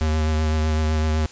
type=tone with vibrato; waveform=square; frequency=77.9 Hz; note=D#2; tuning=3 cents sharp; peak=-19 dBFS; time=0.01-1.26 s; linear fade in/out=0 ms; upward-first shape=triangle; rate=7.9 Hz; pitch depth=24 cents each way; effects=white hiss -44 dBFS RMS until 1.31 s + resampled to 16000 Hz